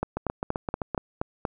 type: two click trains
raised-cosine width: 1 ms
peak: -12 / -14 dBFS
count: 7 / 7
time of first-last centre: 0.03-1.452 / 0.17-0.947 s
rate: 4.22 / 7.72 Hz
effects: none